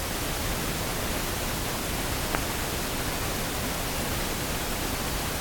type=click; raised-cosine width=0.5 ms; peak=-5 dBFS; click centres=2.349 s; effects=pink hiss -30 dBFS RMS until 5.4 s + AAC 64 kbps